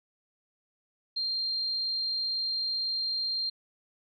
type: tone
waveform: sine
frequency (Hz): 4186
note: C8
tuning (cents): 0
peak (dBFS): -28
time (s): 1.16-3.5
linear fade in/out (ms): 10
effects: none